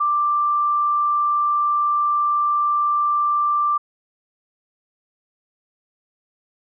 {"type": "tone", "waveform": "sine", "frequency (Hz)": 1179, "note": "D6", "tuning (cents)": 6, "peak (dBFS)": -16, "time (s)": [0, 3.78], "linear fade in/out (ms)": 10, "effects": []}